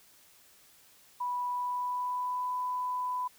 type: tone with pitch glide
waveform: sine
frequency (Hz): 984 to 998.3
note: B5 to B5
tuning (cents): -7 to +18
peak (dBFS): -30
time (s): 1.2-3.28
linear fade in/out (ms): 10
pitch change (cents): +25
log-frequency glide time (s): 1.47-2.53
effects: white hiss -60 dBFS RMS until 3.38 s